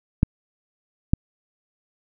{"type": "clicks", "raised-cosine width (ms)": 5, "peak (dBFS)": -3, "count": 2, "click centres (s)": [0.231, 1.135], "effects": []}